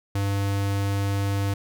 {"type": "tone", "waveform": "square", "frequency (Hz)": 99.5, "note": "G2", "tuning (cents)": 26, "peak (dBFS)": -23, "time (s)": [0.15, 1.54], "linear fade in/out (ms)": 5, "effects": []}